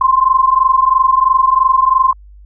sine tone pair together, 1038 / 1061 Hz, C6 / C6, -14 / +24 cents, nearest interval unison, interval 38 cents, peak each -11 dBFS, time 0.01-2.13 s, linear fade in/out 5 ms, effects added 50 Hz sine -36 dBFS peak until 2.45 s

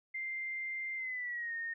sine tone with pitch glide, 2093 to 1843.2 Hz, C7 to A#6, 0 to -20 cents, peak -36 dBFS, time 0.14-1.74 s, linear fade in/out 10 ms, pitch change -220 cents, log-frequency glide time 0.96-1.54 s, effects none

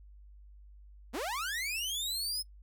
sawtooth linear sweep, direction up, 196 to 5200 Hz, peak -30 dBFS, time 1.13-2.43 s, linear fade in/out 20 ms, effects noise-tail reverb RT60 0.1 s tail -23 dB re dry + added 50 Hz sine -51 dBFS peak until 2.62 s

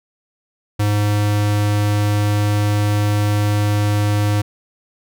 square tone, 103.83 Hz, G#2, in tune, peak -15 dBFS, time 0.79-4.42 s, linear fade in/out 10 ms, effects none

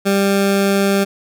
20% pulse tone, 197.7 Hz, G3, 15 cents sharp, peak -8 dBFS, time 0.05-1.05 s, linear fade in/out 20 ms, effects none

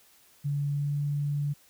sine tone with pitch glide, 143.4 to 144.73 Hz, D3 to D3, -41 to -25 cents, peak -26 dBFS, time 0.44-1.54 s, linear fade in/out 20 ms, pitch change +16 cents, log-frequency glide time 0.73-0.93 s, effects white hiss -60 dBFS RMS until 1.69 s

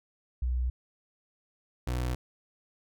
sine / 30% pulse tone pair in turn, 62 / 61.75 Hz, B1 / B1, +7 / 0 cents, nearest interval unison, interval 7 cents, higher first, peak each -26 dBFS, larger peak neither, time 0.42-0.7 / 1.87-2.15 s, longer neither, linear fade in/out 5 ms, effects none

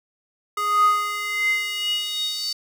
square tone with high-pass filter sweep, 414.4 Hz, G#4, 4 cents flat, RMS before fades -23 dBFS, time 0.57-2.53 s, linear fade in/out 5 ms, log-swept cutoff 1000 to 4700 Hz, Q 9.2, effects none

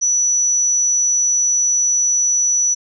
sine tone, 5920 Hz, F#8, in tune, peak -13 dBFS, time 0.01-2.75 s, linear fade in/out 20 ms, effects none

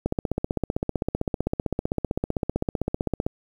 click train, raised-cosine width 2 ms, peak -10 dBFS, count 51, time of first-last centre 0.06-3.265 s, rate 15.6 Hz, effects 8-bit

